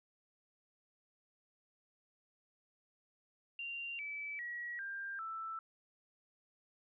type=tone with pitch steps; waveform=sine; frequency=2773 / 2305 / 1916 / 1592.7 / 1323.9 Hz; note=F7 / D7 / A#6 / G6 / E6; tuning=-13 / -33 / +47 / +27 / +7 cents; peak=-40 dBFS; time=3.59-5.59 s; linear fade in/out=2 ms; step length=400 ms; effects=none